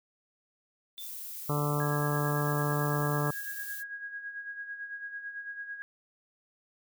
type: noise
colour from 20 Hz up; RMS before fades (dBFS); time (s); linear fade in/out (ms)
violet; -41; 0.97-3.84; 50
type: tone with exponential decay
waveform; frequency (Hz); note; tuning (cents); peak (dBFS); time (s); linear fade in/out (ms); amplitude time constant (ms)
sine; 3548; A7; +14; -38; 0.98-1.17; 0; 41
type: harmonic tone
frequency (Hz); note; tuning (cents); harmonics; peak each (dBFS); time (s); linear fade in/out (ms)
146.7; D3; -2; 1 / 2 / 3 / 4 / 5 / 6 / 7 / 8 / 9; -29 / -37 / -36 / -38 / -42 / -41 / -40 / -38 / -41; 1.49-3.31; 5
type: tone with tremolo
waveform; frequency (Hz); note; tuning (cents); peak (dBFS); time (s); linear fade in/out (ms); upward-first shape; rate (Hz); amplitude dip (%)
sine; 1645; G#6; -17; -35; 1.8-5.82; 0; sine; 9; 60
effects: none